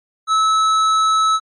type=tone with tanh clipping; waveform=triangle; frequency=1300 Hz; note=E6; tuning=24 cents flat; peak=-14 dBFS; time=0.27-1.4 s; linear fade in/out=50 ms; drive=16 dB; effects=MP3 48 kbps